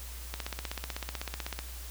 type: click train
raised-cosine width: 0.2 ms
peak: -17 dBFS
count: 21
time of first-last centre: 0.34-1.59 s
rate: 16 Hz
effects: added 60 Hz sine -41 dBFS peak until 1.9 s + white hiss -47 dBFS RMS until 1.9 s